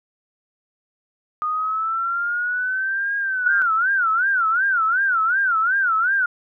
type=exponential two-way sweep; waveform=sine; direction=up then down; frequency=1225 to 1636 to 1376 Hz; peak=-20 dBFS; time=1.42-3.62 s; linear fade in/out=0 ms; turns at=3.17 s
type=tone with vibrato; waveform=sine; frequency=1443 Hz; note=F#6; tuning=44 cents flat; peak=-16 dBFS; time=3.46-6.26 s; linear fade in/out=5 ms; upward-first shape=sine; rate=2.7 Hz; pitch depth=190 cents each way
effects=none